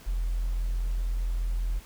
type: tone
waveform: sine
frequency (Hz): 42.43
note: F1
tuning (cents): -49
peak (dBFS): -24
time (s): 0.06-1.8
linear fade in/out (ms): 20
effects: tanh soft clip ceiling -22 dBFS + pink hiss -51 dBFS RMS until 1.85 s